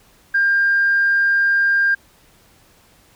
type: tone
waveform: sine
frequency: 1600 Hz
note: G6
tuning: 35 cents sharp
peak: -12 dBFS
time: 0.34-1.95 s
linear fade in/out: 10 ms
effects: tanh soft clip ceiling -8 dBFS + pink hiss -53 dBFS RMS until 3.15 s